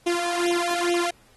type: tone with flanger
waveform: sawtooth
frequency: 347.4 Hz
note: F4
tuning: 9 cents flat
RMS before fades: -24 dBFS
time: 0.06-1.11 s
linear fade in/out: 10 ms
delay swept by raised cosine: 0.31 to 1.71 ms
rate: 2.3 Hz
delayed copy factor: +0.65
effects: pink hiss -58 dBFS RMS until 1.36 s + AAC 32 kbps